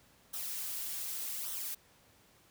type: noise with flanger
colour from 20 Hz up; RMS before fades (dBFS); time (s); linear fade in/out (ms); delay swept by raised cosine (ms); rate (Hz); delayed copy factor
blue; -39; 0.33-1.75; 10; 0.41 to 5.61; 0.85; -0.65
effects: pink hiss -64 dBFS RMS until 2.5 s + high-pass 60 Hz 12 dB/octave